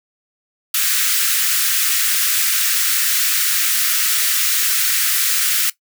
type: high-pass noise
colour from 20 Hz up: white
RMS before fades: -17 dBFS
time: 0.74-5.7 s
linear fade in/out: 5 ms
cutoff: 1300 Hz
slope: 48 dB/octave
effects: noise-tail reverb RT60 0.1 s tail -17 dB re dry